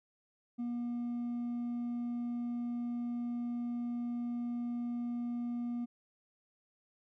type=tone with hard clipping; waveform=sine; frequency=239.6 Hz; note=A#3; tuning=48 cents sharp; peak=-35 dBFS; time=0.58-5.86 s; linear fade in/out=20 ms; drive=2 dB; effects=none